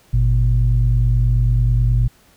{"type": "tone pair together", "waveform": "sine", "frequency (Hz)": [50.13, 119.5], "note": ["G1", "A#2"], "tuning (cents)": [39, 43], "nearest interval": "octave + minor third", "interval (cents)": 1504, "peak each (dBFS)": -14, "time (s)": [0.13, 2.08], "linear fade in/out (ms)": 10, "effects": ["tanh soft clip ceiling -6 dBFS", "pink hiss -53 dBFS RMS until 2.36 s"]}